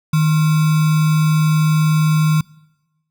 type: tone with sample-and-hold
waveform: sine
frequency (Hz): 155.9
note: D#3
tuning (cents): +4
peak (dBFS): -11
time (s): 0.13-2.41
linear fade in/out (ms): 5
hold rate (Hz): 1225
effects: noise-tail reverb RT60 1.0 s tail -25 dB re dry